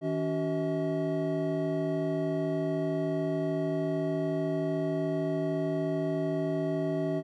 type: tone cluster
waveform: triangle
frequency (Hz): 160.2 / 283.6 / 377.1 / 641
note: E3 / C#4 / F#4 / E5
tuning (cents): -49 / +40 / +33 / -49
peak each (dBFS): -31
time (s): 0.01-7.23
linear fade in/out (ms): 50
effects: none